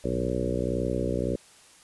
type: harmonic tone with a mistuned harmonic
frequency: 61.74 Hz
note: B1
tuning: in tune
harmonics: 1 / 2 / 3 / 4 / 5 / 6 / 7 / 8 / 9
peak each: -34 / -34 / -34 / -34 / -34 / -34 / -34 / -34 / -34 dBFS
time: 0.04-1.36 s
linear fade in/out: 5 ms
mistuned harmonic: 2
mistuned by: -49 cents
effects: white hiss -54 dBFS RMS until 1.83 s + resampled to 24000 Hz